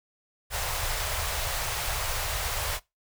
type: band-stop noise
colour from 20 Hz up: pink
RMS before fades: -30 dBFS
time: 0.5-2.8 s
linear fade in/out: 50 ms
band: 110 to 540 Hz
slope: 24 dB/octave
effects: noise-tail reverb RT60 0.2 s tail -21 dB re dry